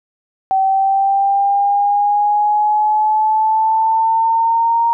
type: exponential sweep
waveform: sine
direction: up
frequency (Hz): 766 to 932.3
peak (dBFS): -11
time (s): 0.51-4.93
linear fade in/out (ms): 0
effects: none